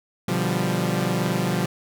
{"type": "chord", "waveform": "sawtooth", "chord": "G dominant seventh", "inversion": "first", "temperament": "equal with one note detuned", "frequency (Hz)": [122.69, 146.83, 174.61, 196], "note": ["B2", "D3", "F3", "G3"], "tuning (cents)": [-11, 0, 0, 0], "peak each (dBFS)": [-24, -25, -21, -23], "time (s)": [0.28, 1.66], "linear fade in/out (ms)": 5, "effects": []}